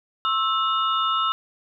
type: tone cluster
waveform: sine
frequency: 1078 / 1317 / 2886 / 3601 Hz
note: C#6 / E6 / F#7 / A7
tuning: -49 / -2 / -44 / +39 cents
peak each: -28 / -21 / -30 / -30 dBFS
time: 0.25-1.32 s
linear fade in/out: 0 ms
effects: none